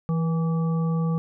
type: harmonic tone with a mistuned harmonic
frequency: 164.81 Hz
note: E3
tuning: in tune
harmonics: 1 / 3 / 5 / 7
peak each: -21 / -34 / -41 / -38 dBFS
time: 0.09-1.18 s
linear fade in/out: 0 ms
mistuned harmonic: 3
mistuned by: -38 cents
effects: none